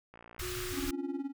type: click train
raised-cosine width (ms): 0.5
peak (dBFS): -36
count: 45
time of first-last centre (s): 0.14-0.897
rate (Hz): 58.1
type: band-stop noise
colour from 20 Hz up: pink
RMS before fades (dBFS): -39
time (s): 0.39-0.91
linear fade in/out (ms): 5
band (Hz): 130 to 1100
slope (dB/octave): 96
type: tone with pitch glide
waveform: sine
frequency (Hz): 362.6 to 347.4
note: F#4 to F4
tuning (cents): -35 to -9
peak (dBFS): -39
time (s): 0.41-1.21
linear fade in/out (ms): 20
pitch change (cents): -74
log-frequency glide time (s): 0.72-0.91
type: tone with tremolo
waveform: triangle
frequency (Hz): 276.8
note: C#4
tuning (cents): -2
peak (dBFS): -29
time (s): 0.72-1.33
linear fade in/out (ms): 50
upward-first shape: sine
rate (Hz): 19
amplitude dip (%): 85
effects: none